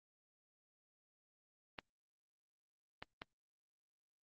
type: clicks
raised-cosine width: 0.3 ms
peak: -28 dBFS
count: 3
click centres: 1.788 / 3.025 / 3.219 s
effects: Opus 24 kbps